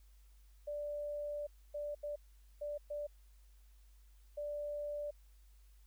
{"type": "tone bursts at uneven times", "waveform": "sine", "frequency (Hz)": 587.3, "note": "D5", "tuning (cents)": 0, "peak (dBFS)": -38, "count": 6, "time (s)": [[0.67, 1.47], [1.74, 1.95], [2.03, 2.16], [2.61, 2.78], [2.9, 3.07], [4.37, 5.11]], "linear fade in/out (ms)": 10, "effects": ["added 50 Hz sine -59 dBFS peak until 5.86 s", "white hiss -74 dBFS RMS until 5.86 s"]}